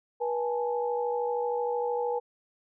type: tone cluster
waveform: sine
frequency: 483.3 / 824 / 877 Hz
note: B4 / G#5 / A5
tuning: -38 / -14 / -6 cents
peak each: -28 / -33 / -36 dBFS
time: 0.2-2.2 s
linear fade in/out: 20 ms
effects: none